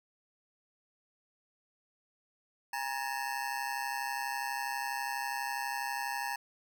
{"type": "ring-modulated tone", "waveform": "25% pulse", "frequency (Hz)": 880, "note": "A5", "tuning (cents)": 0, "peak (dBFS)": -27, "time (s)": [2.73, 6.36], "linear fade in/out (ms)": 5, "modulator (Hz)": 66.1, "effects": []}